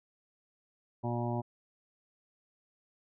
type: harmonic tone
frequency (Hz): 119.5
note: A#2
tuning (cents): +43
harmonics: 1 / 2 / 3 / 5 / 6 / 7 / 8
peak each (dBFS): -34 / -37 / -39 / -41 / -42 / -42 / -43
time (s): 1.03-1.42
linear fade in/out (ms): 20
effects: none